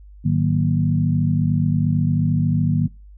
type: tone cluster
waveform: sine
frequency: 105.1 / 153.6 / 187.3 / 236.5 Hz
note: G#2 / D#3 / F#3 / A#3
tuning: +21 / -22 / +21 / +25 cents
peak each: -22 / -18 / -25 / -23 dBFS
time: 0.24-2.88 s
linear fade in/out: 20 ms
effects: noise-tail reverb RT60 0.3 s tail -25 dB re dry + added 50 Hz sine -40 dBFS peak until 3.17 s